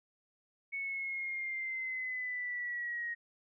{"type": "linear sweep", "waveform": "sine", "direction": "down", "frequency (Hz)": [2217, 1876], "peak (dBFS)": -35, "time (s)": [0.72, 3.15], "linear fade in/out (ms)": 20, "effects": []}